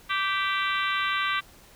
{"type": "harmonic tone with a mistuned harmonic", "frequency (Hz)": 389.1, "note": "G4", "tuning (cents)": -13, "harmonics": [3, 4, 5, 6, 7, 8, 9, 10], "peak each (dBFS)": [-28, -30, -32, -34, -35, -36, -37, -38], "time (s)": [0.09, 1.41], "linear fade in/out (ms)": 20, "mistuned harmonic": 5, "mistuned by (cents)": 31, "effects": ["pink hiss -53 dBFS RMS until 1.75 s"]}